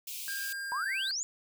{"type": "high-pass noise", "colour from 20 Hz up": "white", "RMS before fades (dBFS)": -40, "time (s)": [0.07, 0.53], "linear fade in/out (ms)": 5, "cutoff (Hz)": 2300, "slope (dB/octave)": 96}
{"type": "tone with pitch glide", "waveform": "square", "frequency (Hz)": [1604, 1568.3], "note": ["G6", "G6"], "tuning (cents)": [39, 0], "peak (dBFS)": -36, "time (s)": [0.28, 1.11], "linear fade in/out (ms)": 0, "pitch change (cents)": -39, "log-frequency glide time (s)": [0.8, 0.86]}
{"type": "exponential sweep", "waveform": "sine", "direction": "up", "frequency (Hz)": [932.3, 7200], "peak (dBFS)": -31, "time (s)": [0.72, 1.23], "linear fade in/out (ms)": 0}
{"effects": []}